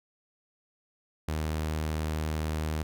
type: tone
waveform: sawtooth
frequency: 77.8 Hz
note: D#2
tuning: in tune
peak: -25 dBFS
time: 1.28-2.83 s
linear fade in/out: 5 ms
effects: none